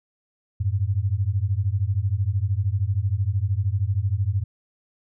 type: beating tone pair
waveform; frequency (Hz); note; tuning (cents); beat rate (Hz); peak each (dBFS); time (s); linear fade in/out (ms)
sine; 92.3 / 105.3; F#2 / G#2; -4 / +24; 13; -23; 0.6-4.44; 10
effects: none